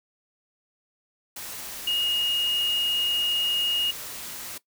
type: tone in noise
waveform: sine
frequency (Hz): 2862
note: F7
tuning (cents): +42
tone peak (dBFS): -22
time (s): 1.87-3.91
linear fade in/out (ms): 5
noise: white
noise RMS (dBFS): -37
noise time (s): 1.36-4.58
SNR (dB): +12
effects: noise-tail reverb RT60 0.1 s tail -18 dB re dry